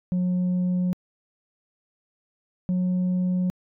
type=tone pair in turn; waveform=sine; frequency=180.7 / 181.96 Hz; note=F#3 / F#3; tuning=-41 / -29 cents; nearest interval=unison; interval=12 cents; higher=second; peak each=-18 dBFS; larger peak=neither; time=0.12-0.93 / 2.69-3.5 s; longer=neither; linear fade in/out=0 ms; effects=tanh soft clip ceiling -20 dBFS